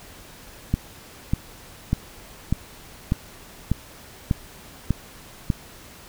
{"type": "click train", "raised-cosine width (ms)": 5, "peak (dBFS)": -7, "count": 9, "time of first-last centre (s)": [0.74, 5.502], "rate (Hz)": 1.68, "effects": ["pink hiss -45 dBFS RMS until 6.08 s"]}